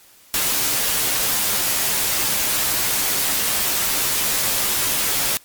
white noise with comb filter, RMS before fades -20 dBFS, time 0.34-5.37 s, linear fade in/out 0 ms, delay 12 ms, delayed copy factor -0.55, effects white hiss -50 dBFS RMS until 5.44 s + MP3 96 kbps

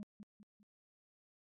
sine tone with echo, 206.4 Hz, G#3, 10 cents flat, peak -40 dBFS, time 0-0.03 s, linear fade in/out 0 ms, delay 200 ms, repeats 3, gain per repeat -8 dB, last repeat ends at 0.63 s, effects tanh soft clip ceiling -41 dBFS + MP3 48 kbps

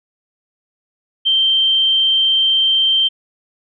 sine tone, 3136 Hz, G7, in tune, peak -11 dBFS, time 1.25-3.09 s, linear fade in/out 20 ms, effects none

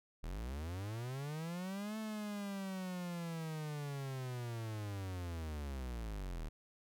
45% pulse linear two-way sweep, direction up then down, 37.09 to 220 to 37.09 Hz, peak -40 dBFS, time 0.23-6.49 s, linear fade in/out 10 ms, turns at 1.98 s, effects none

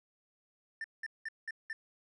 triangle tone bursts, 1788 Hz, A6, 27 cents sharp, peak -35 dBFS, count 5, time 0.81-1.73 s, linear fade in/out 2 ms, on 32 ms, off 190 ms, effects resampled to 22050 Hz

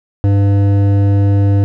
triangle tone with hard clipping, 99.9 Hz, G2, 33 cents sharp, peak -10 dBFS, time 0.24-1.64 s, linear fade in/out 0 ms, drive 15 dB, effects none

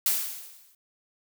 blue noise with exponential decay, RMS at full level -22 dBFS, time 0.06-0.75 s, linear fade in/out 2 ms, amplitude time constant 150 ms, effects none

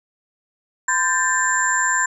sine tone cluster, 1019 / 1585 / 1766 / 7320 Hz, C6 / G6 / A6 / A#8, -46 / +19 / +6 / -32 cents, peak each -22 dBFS, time 0.88-2.06 s, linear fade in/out 5 ms, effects none

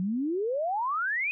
sine exponential sweep, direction up, 177 to 2550 Hz, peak -26 dBFS, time 0-1.31 s, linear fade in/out 0 ms, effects none

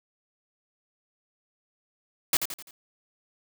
white noise with echo, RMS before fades -22 dBFS, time 2.33-2.37 s, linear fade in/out 2 ms, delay 85 ms, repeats 4, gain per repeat -7 dB, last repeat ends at 2.71 s, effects none

